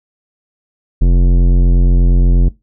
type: tone with tanh clipping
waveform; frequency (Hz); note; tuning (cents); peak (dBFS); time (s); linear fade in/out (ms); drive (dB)
sine; 44.21; F1; +22; -8; 1.01-2.49; 10; 15
effects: noise-tail reverb RT60 0.2 s tail -20 dB re dry